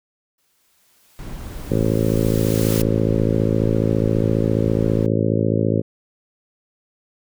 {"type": "noise with exponential growth", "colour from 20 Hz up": "white", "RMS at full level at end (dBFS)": -27, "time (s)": [0.38, 2.82], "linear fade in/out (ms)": 5, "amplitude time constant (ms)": 530}
{"type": "noise", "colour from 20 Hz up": "brown", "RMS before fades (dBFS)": -30, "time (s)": [1.19, 5.06], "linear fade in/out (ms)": 0}
{"type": "harmonic tone", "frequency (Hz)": 54.7, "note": "A1", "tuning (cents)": -9, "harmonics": [2, 3, 4, 5, 6, 7, 8, 9, 10], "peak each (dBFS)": [-21, -23, -24, -25, -26, -26, -27, -28, -28], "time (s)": [1.7, 5.82], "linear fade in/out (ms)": 20}
{"effects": []}